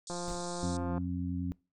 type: band-pass noise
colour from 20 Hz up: white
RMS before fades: -46 dBFS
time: 0.07-0.77 s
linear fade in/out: 2 ms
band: 3600 to 8900 Hz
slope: 96 dB/octave
type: click train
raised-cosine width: 1 ms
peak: -26 dBFS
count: 155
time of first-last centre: 0.1-0.98 s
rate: 175 Hz
type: noise with exponential decay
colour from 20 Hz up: brown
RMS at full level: -38 dBFS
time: 0.28-0.54 s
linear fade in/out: 0 ms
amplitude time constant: 56 ms
type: harmonic tone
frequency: 88.8 Hz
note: F2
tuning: 29 cents sharp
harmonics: 1 / 2 / 3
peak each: -36 / -36 / -36 dBFS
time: 0.63-1.52 s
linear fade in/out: 0 ms
effects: noise-tail reverb RT60 0.3 s tail -24 dB re dry